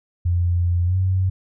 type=tone with pitch glide; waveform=sine; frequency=87.4 to 93.67 Hz; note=F2 to F#2; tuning=+2 to +22 cents; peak=-16 dBFS; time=0.25-1.3 s; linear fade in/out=10 ms; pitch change=+120 cents; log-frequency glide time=0.85-0.96 s; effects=none